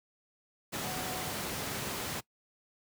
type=tone in noise; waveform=sine; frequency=740 Hz; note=F#5; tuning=in tune; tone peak=-42 dBFS; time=0.83-1.31 s; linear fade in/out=20 ms; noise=pink; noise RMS=-36 dBFS; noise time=0.72-2.21 s; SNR=-9 dB; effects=noise-tail reverb RT60 0.1 s tail -21 dB re dry + high-pass 100 Hz 12 dB/octave